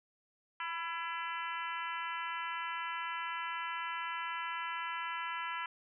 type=harmonic tone with a mistuned harmonic; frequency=336 Hz; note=E4; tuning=33 cents sharp; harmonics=3 / 4 / 5 / 6 / 7 / 8 / 9; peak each=-40 / -42 / -44 / -46 / -47 / -48 / -49 dBFS; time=0.6-5.66 s; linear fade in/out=2 ms; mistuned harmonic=3; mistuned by=-30 cents; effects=none